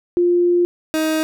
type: tone pair in turn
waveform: sine / 30% pulse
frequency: 350.8 / 314.5 Hz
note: F4 / D#4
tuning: +8 / +19 cents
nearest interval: major second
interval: 189 cents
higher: first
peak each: -12 / -14 dBFS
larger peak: first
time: 0.17-0.65 / 0.94-1.23 s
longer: first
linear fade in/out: 0 ms
effects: none